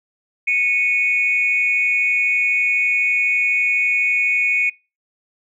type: tone pair together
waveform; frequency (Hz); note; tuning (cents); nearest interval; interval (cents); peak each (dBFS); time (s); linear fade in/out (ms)
sine; 2208 / 2476; C#7 / D#7; -7 / -9; major second; 198; -17; 0.47-4.7; 10
effects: noise-tail reverb RT60 0.3 s tail -26 dB re dry + tanh soft clip ceiling -7 dBFS